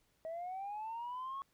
sine linear sweep, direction up, 635 to 1108.7 Hz, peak -38 dBFS, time 0.25-1.42 s, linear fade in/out 0 ms, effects tanh soft clip ceiling -37 dBFS + pink hiss -75 dBFS RMS until 1.53 s

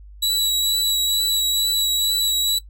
sawtooth tone with vibrato, 3912 Hz, B7, 17 cents flat, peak -15 dBFS, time 0.22-2.59 s, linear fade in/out 10 ms, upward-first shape triangle, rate 2.2 Hz, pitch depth 19 cents each way, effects noise-tail reverb RT60 0.1 s tail -19 dB re dry + added 50 Hz sine -39 dBFS peak until 2.69 s

